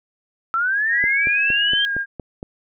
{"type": "linear sweep", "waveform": "sine", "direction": "up", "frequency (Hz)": [1312, 3196], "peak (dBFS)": -17, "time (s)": [0.54, 1.85], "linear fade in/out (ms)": 0}
{"type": "tone with pitch glide", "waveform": "sine", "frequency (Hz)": [1647, 1615], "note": ["G#6", "G#6"], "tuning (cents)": [-15, -49], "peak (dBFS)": -20, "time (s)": [0.88, 2.06], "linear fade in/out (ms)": 50, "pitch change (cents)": -34, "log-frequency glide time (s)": [1.85, 1.93]}
{"type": "click train", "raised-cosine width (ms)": 2, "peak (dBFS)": -17, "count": 7, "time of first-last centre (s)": [1.04, 2.429], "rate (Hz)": 4.32}
{"effects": []}